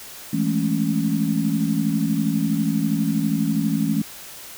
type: chord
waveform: sine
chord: A major seventh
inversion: second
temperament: equal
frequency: 164.81 / 207.7 / 220 / 277.2 Hz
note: E3 / G#3 / A3 / C#4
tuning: 0 / 0 / 0 / 0 cents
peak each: -24 dBFS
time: 0.33-4.02 s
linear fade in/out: 5 ms
effects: white hiss -39 dBFS RMS until 4.57 s